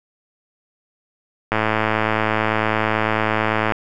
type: click train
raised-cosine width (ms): 0.5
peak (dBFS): -3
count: 241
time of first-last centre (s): 1.52-3.722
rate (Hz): 109
effects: none